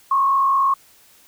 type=tone with frequency modulation; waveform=sine; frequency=1091 Hz; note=C#6; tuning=28 cents flat; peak=-14 dBFS; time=0.11-0.74 s; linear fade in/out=5 ms; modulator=44.7 Hz; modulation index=0.72; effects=white hiss -52 dBFS RMS until 1.27 s